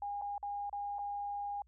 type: tone with dropouts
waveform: sine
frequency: 813 Hz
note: G#5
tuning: 37 cents flat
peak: -36 dBFS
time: 0.02-1.62 s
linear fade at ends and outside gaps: 2 ms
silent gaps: 0.214-0.22 / 0.38-0.428 / 0.696-0.728 / 0.985-0.99 s
effects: added 60 Hz sine -63 dBFS peak until 1.67 s